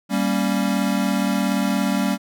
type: chord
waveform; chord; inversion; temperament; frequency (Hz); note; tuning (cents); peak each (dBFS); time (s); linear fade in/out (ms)
square; G diminished; none; equal; 196 / 233.1 / 277.2; G3 / Bb3 / Db4; 0 / 0 / 0; -22 / -25 / -25; 0.09-2.18; 50
effects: none